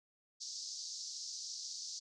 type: band-pass noise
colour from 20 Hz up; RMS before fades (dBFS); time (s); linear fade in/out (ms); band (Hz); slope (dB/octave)
pink; -45; 0.4-2; 20; 4500 to 6500; 48
effects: none